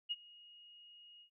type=tone with ADSR envelope; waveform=sine; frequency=2874 Hz; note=F7; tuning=49 cents sharp; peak=-33 dBFS; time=0.09-1.3 s; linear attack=24 ms; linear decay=35 ms; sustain=-23 dB; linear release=89 ms; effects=none